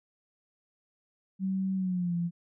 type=tone with pitch glide; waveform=sine; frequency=190.7 to 171.87 Hz; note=G3 to F3; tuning=-47 to -27 cents; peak=-27 dBFS; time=1.39-2.31 s; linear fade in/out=50 ms; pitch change=-180 cents; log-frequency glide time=1.75-2.15 s; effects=none